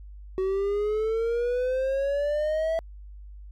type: exponential sweep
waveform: triangle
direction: up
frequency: 375.1 to 659.3 Hz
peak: -21 dBFS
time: 0.38-2.79 s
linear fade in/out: 0 ms
effects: added 50 Hz sine -40 dBFS peak until 3.51 s + MP3 64 kbps